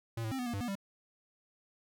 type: tone with pitch steps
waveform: square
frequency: 114.7 / 110.3 / 265.1 / 247.4 / 237.8 / 99.3 / 242.1 / 196.9 Hz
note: A#2 / A2 / C4 / B3 / A#3 / G2 / B3 / G3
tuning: -28 / +5 / +23 / +3 / +35 / +23 / -34 / +8 cents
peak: -35 dBFS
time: 0.17-0.754 s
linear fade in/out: 5 ms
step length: 73 ms
effects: none